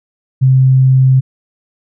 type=tone; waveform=sine; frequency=131.2 Hz; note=C3; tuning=5 cents sharp; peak=-5 dBFS; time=0.41-1.21 s; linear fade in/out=20 ms; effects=none